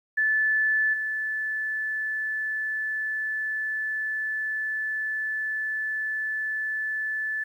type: tone with level steps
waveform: sine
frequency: 1742 Hz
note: A6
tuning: 18 cents flat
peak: -20 / -26 dBFS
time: 0.17-7.44 s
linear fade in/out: 10 ms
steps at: 0.93 s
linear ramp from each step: 10 ms
effects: 10-bit